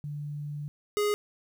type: tone pair in turn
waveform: sine / square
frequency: 146.83 / 415.3 Hz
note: D3 / G#4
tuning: 0 / 0 cents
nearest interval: octave + tritone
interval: 1800 cents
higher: second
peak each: -33 / -25 dBFS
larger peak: second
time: 0.04-0.68 / 0.97-1.14 s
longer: first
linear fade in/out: 0 ms
effects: 11-bit